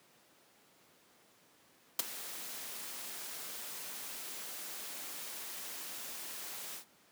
white noise with ADSR envelope, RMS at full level -27 dBFS, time 1.99-6.85 s, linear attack 4 ms, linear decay 16 ms, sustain -17 dB, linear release 97 ms, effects pink hiss -65 dBFS RMS until 7.11 s + high-pass 200 Hz 12 dB/octave

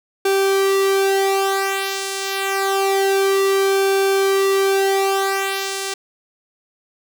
sawtooth tone with flanger, 390 Hz, G4, 9 cents flat, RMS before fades -18 dBFS, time 0.25-5.94 s, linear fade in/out 5 ms, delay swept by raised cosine 1 to 2.5 ms, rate 0.27 Hz, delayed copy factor -0.7, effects none

